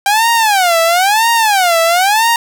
sawtooth tone with vibrato, 784 Hz, G5, in tune, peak -5 dBFS, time 0.06-2.36 s, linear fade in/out 2 ms, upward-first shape sine, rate 1 Hz, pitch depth 300 cents each way, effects none

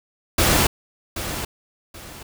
pink noise with echo, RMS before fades -17 dBFS, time 0.38-0.67 s, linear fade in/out 5 ms, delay 780 ms, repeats 2, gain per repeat -11 dB, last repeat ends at 2.23 s, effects none

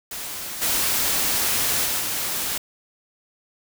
white noise with level steps, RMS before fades -32 / -22 / -24 / -26 dBFS, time 0.11-2.58 s, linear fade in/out 5 ms, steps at 0.61 / 1.84 / 1.99 s, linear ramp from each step 20 ms, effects none

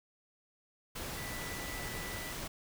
sine tone in noise, 1975.5 Hz, B6, in tune, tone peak -45 dBFS, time 1.17-2.33 s, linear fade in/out 10 ms, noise pink, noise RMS -41 dBFS, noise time 0.95-2.48 s, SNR -7 dB, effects none

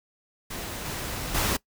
pink noise with level steps, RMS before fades -35 / -33 / -25 dBFS, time 0.5-1.57 s, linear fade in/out 10 ms, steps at 0.85 / 1.34 s, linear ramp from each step 10 ms, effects noise-tail reverb RT60 0.1 s tail -21 dB re dry

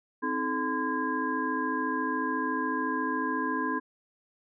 sine tone cluster, 261.5 / 315.5 / 432.3 / 1024 / 1633 Hz, C4 / D#4 / A4 / C6 / G#6, -1 / +24 / -31 / -38 / -30 cents, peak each -33 / -34 / -37 / -31 / -34 dBFS, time 0.22-3.8 s, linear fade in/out 20 ms, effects none

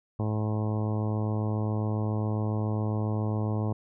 harmonic tone, 107.3 Hz, A2, 43 cents flat, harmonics 1 / 2 / 3 / 4 / 5 / 6 / 7 / 8 / 9 / 10, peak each -27 / -33 / -37 / -39 / -41 / -43 / -44 / -45 / -46 / -47 dBFS, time 0.19-3.73 s, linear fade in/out 5 ms, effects none

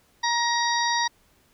harmonic tone, 944 Hz, A#5, 22 cents sharp, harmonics 1 / 2 / 4 / 5 / 6, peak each -24 / -27 / -30 / -31 / -32 dBFS, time 0.23-1.08 s, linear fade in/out 10 ms, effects pink hiss -62 dBFS RMS until 1.53 s

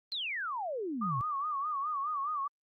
sine exponential sweep, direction down, 4247 to 114.8 Hz, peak -33 dBFS, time 0.12-1.21 s, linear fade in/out 0 ms
sine tone with vibrato, 1165 Hz, D6, 14 cents flat, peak -31 dBFS, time 1.01-2.48 s, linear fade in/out 10 ms, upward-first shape sine, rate 4.8 Hz, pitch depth 120 cents each way
effects Opus 48 kbps

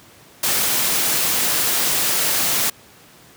white noise, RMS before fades -19 dBFS, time 0.43-2.7 s, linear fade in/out 5 ms, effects pink hiss -47 dBFS RMS until 3.36 s + high-pass 100 Hz 12 dB/octave

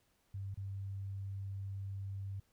sine tone with dropouts, 98 Hz, G2, in tune, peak -39 dBFS, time 0.34-2.4 s, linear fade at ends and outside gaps 5 ms, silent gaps 0.544-0.573 s, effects pink hiss -75 dBFS RMS until 2.52 s

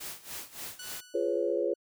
white noise with tremolo, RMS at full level -39 dBFS, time 0-1.01 s, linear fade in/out 10 ms, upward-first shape sine, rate 3.5 Hz, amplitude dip 85%
10% pulse tone with exponential decay, 1480 Hz, F#6, in tune, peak -32 dBFS, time 0.79-1.76 s, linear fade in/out 5 ms, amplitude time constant 210 ms
sine chord, C# dominant seventh, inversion first, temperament just, 346.5 / 415.8 / 498.9 / 554.4 Hz, E#4 / G#4 / B4 / C#5, -14 / +2 / +17 / 0 cents, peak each -32 dBFS, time 1.14-1.74 s, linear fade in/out 10 ms
effects none

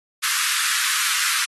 pink high-pass noise, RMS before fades -22 dBFS, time 0.22-1.46 s, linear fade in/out 20 ms, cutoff 1200 Hz, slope 48 dB/octave, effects AAC 32 kbps

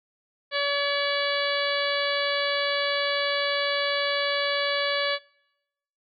harmonic tone with a mistuned harmonic, 569 Hz, C#5, 45 cents sharp, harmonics 1 / 2 / 3 / 4 / 5 / 6 / 7 / 8, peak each -28 / -32 / -29 / -32 / -35 / -33 / -34 / -35 dBFS, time 0.51-5.19 s, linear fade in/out 50 ms, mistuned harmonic 5, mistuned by +30 cents, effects noise-tail reverb RT60 0.9 s tail -25 dB re dry

